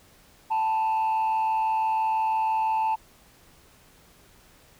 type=tone with frequency modulation; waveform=sine; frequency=880 Hz; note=A5; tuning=in tune; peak=-19 dBFS; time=0.5-2.96 s; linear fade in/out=20 ms; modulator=106 Hz; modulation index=0.38; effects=tanh soft clip ceiling -21 dBFS + pink hiss -56 dBFS RMS until 4.79 s